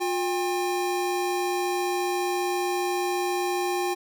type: tone pair together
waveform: square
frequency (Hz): 357.2 / 801.9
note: F4 / G5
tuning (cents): +39 / +39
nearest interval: octave + major second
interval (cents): 1400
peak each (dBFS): -27 / -29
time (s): 0-3.95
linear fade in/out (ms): 20
effects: none